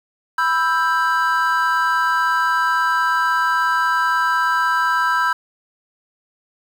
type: chord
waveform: triangle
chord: E minor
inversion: second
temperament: just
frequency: 988.9 / 1318.5 / 1582.2 Hz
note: B5 / E6 / G6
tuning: +2 / 0 / +16 cents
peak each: -18 dBFS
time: 0.38-5.33 s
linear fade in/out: 5 ms
effects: 7-bit